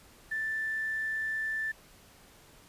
sine tone with quantisation, 1765 Hz, A6, 5 cents sharp, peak -30 dBFS, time 0.31-1.72 s, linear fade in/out 10 ms, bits 9, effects pink hiss -57 dBFS RMS until 2.68 s + resampled to 32000 Hz

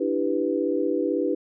sine chord, E minor seventh, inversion third, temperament equal, 293.7 / 329.6 / 392 / 493.9 Hz, D4 / E4 / G4 / B4, 0 / 0 / 0 / 0 cents, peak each -27 dBFS, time 0-1.35 s, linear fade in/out 10 ms, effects none

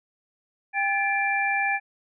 sine tone cluster, 796 / 1730 / 2362 Hz, G5 / A6 / D7, +26 / -30 / +9 cents, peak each -26 dBFS, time 0.73-1.8 s, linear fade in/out 50 ms, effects none

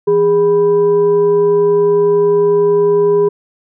sine tone with frequency modulation, 410 Hz, G#4, 22 cents flat, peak -8 dBFS, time 0.07-3.29 s, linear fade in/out 10 ms, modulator 577 Hz, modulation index 0.34, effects none

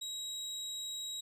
30% pulse tone, 3833 Hz, A#7, 47 cents sharp, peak -36 dBFS, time 0.01-1.21 s, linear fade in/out 10 ms, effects resampled to 32000 Hz

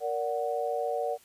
sine chord, Bb augmented, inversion none, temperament equal with one note detuned, 466.2 / 579.9 / 740 Hz, Bb4 / D5 / F#5, 0 / -22 / 0 cents, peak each -32 dBFS, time 0-1.18 s, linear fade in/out 50 ms, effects white hiss -59 dBFS RMS until 1.24 s + resampled to 32000 Hz

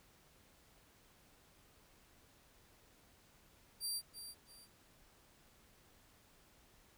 20% pulse tone with echo, 4707 Hz, D8, 3 cents sharp, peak -32 dBFS, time 3.8-4.02 s, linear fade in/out 50 ms, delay 330 ms, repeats 2, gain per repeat -10 dB, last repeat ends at 4.68 s, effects pink hiss -67 dBFS RMS until 6.97 s

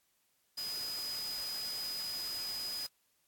sine tone in noise, 4978 Hz, D#8, in tune, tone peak -37 dBFS, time 0.57-2.87 s, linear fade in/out 10 ms, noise white, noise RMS -45 dBFS, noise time 0.57-2.87 s, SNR +5 dB, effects white hiss -75 dBFS RMS until 3.27 s + AAC 64 kbps

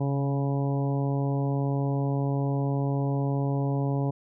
harmonic tone with a mistuned harmonic, 139.6 Hz, C#3, 13 cents sharp, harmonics 1 / 2 / 3 / 4 / 5 / 6 / 7, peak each -25 / -31 / -35 / -37 / -39 / -41 / -42 dBFS, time 0-4.11 s, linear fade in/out 10 ms, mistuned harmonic 1, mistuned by -22 cents, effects none

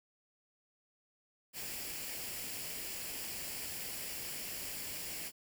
white noise with comb filter, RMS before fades -42 dBFS, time 1.53-5.32 s, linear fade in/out 50 ms, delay 0.4 ms, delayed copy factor +0.5, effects none

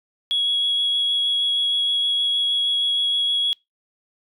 sine tone with vibrato, 3336 Hz, G#7, 7 cents sharp, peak -17 dBFS, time 0.31-3.53 s, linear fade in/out 0 ms, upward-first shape sine, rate 6.4 Hz, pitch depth 8 cents each way, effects noise-tail reverb RT60 0.2 s tail -26 dB re dry + tanh soft clip ceiling -14 dBFS

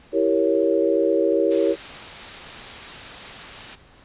sine chord, E diminished seventh, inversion none, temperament equal, 329.6 / 392 / 466.2 / 554.4 Hz, E4 / G4 / Bb4 / Db5, 0 / 0 / 0 / 0 cents, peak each -22 dBFS, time 0.12-1.76 s, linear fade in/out 50 ms
white noise, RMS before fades -36 dBFS, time 1.5-3.76 s, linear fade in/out 20 ms
effects pink hiss -51 dBFS RMS until 4.04 s + resampled to 8000 Hz

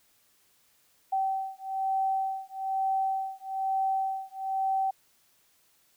sine beating tone pair, 770 / 771.1 Hz, G5 / G5, -31 / -29 cents, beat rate 1.1 Hz, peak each -30 dBFS, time 1.12-4.91 s, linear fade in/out 10 ms, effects white hiss -66 dBFS RMS until 5.96 s

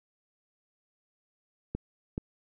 clicks, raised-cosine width 3 ms, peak -19 dBFS, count 2, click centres 1.75 / 2.179 s, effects none

